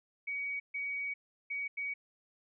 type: tone bursts at uneven times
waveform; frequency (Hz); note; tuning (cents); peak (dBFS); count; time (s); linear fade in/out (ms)
sine; 2257; C#7; +31; -34; 4; 0.27-0.6 / 0.74-1.14 / 1.5-1.68 / 1.77-1.94; 10
effects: none